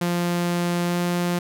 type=tone with pitch glide; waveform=sawtooth; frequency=174.2 to 175.41 Hz; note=F3 to F3; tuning=-4 to +8 cents; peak=-17 dBFS; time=0.01-1.39 s; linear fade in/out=5 ms; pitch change=+12 cents; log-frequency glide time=0.84-0.99 s; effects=none